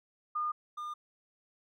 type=tone pair in turn; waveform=sine / triangle; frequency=1216 / 1209.1 Hz; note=D#6 / D#6; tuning=-40 / -50 cents; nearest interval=unison; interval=10 cents; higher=first; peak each=-30 / -35 dBFS; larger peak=first; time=0.35-0.52 / 0.77-0.94 s; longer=neither; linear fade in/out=10 ms; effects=none